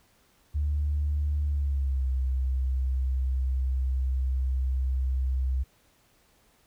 sine tone with pitch glide, 73.42 to 65.03 Hz, D2 to C2, 0 to -10 cents, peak -23 dBFS, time 0.54-5.64 s, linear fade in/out 20 ms, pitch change -210 cents, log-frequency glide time 1.44-2.07 s, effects tanh soft clip ceiling -19 dBFS + pink hiss -64 dBFS RMS until 6.66 s

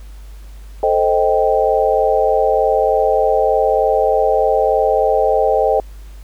sine chord, A half-diminished seventh, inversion none, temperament equal, 440 / 523.3 / 622.3 / 784 Hz, A4 / C5 / Eb5 / G5, 0 / 0 / 0 / 0 cents, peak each -17 dBFS, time 0.83-5.8 s, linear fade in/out 2 ms, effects added 50 Hz sine -32 dBFS peak until 6.23 s + pink hiss -49 dBFS RMS until 6.23 s

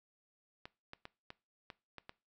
clicks, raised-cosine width 0.3 ms, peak -30 dBFS, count 7, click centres 0.655 / 0.934 / 1.054 / 1.304 / 1.702 / 1.983 / 2.094 s, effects noise-tail reverb RT60 0.3 s tail -21 dB re dry

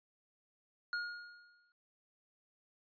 square tone with exponential decay, 1430 Hz, F6, 41 cents sharp, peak -34 dBFS, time 0.93-1.72 s, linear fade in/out 1 ms, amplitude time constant 170 ms, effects resampled to 11025 Hz

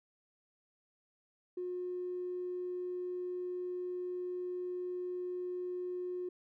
triangle tone with tanh clipping, 360.4 Hz, F#4, 45 cents flat, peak -36 dBFS, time 1.57-6.29 s, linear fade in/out 5 ms, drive 4 dB, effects none

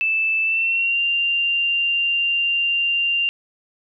sine tone with pitch glide, 2637 to 2784 Hz, E7 to F7, 0 to -6 cents, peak -17 dBFS, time 0.01-3.29 s, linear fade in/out 0 ms, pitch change +94 cents, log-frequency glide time 0.43-1 s, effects none

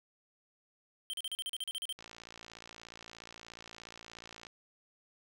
square tone bursts, 3136 Hz, G7, in tune, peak -36 dBFS, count 12, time 1.1-1.926 s, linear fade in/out 0 ms, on 34 ms, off 38 ms
click train, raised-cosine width 0.2 ms, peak -31 dBFS, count 142, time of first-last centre 1.99-4.468 s, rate 56.9 Hz
effects none

